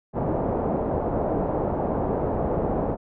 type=low-pass noise; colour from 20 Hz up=white; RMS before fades=-25 dBFS; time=0.13-2.97 s; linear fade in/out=50 ms; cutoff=730 Hz; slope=24 dB/octave; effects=none